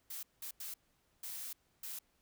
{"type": "noise bursts at uneven times", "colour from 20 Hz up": "blue", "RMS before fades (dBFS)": -44, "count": 5, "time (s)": [[0.1, 0.23], [0.42, 0.51], [0.6, 0.74], [1.23, 1.53], [1.83, 1.99]], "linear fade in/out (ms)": 5, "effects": ["pink hiss -75 dBFS RMS until 2.21 s"]}